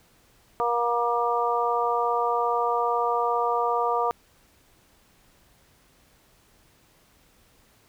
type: harmonic tone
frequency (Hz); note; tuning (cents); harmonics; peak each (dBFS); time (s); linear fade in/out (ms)
237.6; A#3; +33; 2 / 3 / 4 / 5; -27 / -27 / -27 / -27; 0.6-4.11; 0
effects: pink hiss -60 dBFS RMS until 7.88 s